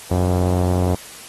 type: tone with low-pass filter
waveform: sawtooth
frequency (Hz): 90.4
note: F#2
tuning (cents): -40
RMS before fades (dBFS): -18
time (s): 0.11-0.95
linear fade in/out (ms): 5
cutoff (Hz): 690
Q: 1.4
effects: white hiss -38 dBFS RMS until 1.28 s + AAC 32 kbps